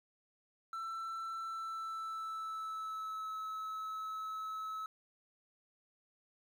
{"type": "tone with pitch glide", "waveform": "triangle", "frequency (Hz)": [1336, 1295], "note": ["E6", "E6"], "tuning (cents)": [23, -31], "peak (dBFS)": -37, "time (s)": [0.73, 4.86], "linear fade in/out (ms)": 2, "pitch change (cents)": -54, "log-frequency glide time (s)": [1.4, 3.32], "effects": ["11-bit"]}